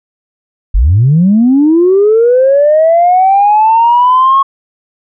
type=linear sweep; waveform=sine; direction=up; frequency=38.89 to 1100 Hz; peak=-3 dBFS; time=0.74-4.43 s; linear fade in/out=10 ms; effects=tanh soft clip ceiling 0 dBFS